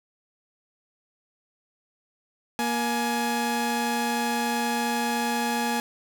sawtooth tone pair together, 235.9 / 840.7 Hz, A#3 / G#5, +21 / +21 cents, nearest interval octave + minor seventh, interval 2200 cents, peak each -23 dBFS, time 2.59-5.8 s, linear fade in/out 0 ms, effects none

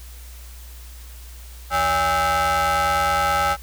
35% pulse ring-modulated tone, 245.5 Hz, B3, 10 cents flat, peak -13 dBFS, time 1.7-3.57 s, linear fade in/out 50 ms, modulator 1060 Hz, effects added 60 Hz sine -37 dBFS peak until 3.62 s + white hiss -46 dBFS RMS until 3.62 s

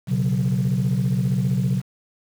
sine chord, B suspended second, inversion none, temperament equal, 123.47 / 138.59 / 185 Hz, B2 / C#3 / F#3, 0 / 0 / 0 cents, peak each -21 dBFS, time 0.07-1.82 s, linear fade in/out 50 ms, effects tanh soft clip ceiling -14 dBFS + 7-bit

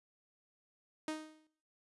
sawtooth tone with exponential decay, 311.1 Hz, D#4, in tune, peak -31 dBFS, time 1.08-1.47 s, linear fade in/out 2 ms, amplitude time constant 83 ms, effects noise-tail reverb RT60 0.6 s tail -18 dB re dry + resampled to 24000 Hz

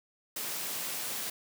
white high-pass noise, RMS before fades -36 dBFS, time 0.36-1.3 s, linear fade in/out 5 ms, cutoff 130 Hz, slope 24 dB/octave, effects none

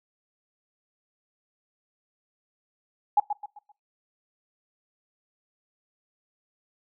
sine tone with echo, 829 Hz, G#5, 3 cents flat, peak -15 dBFS, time 3.17-3.2 s, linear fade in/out 5 ms, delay 130 ms, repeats 4, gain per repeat -9 dB, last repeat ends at 3.72 s, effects noise-tail reverb RT60 0.2 s tail -20 dB re dry

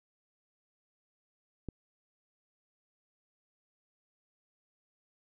click, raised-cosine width 3 ms, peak -25 dBFS, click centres 1.687 s, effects none

